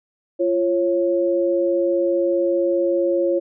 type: tone pair together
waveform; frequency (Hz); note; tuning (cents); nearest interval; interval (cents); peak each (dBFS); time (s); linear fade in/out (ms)
sine; 344.9 / 547.5; F4 / C#5; -22 / -22; minor sixth; 800; -19; 0.39-3.4; 20
effects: none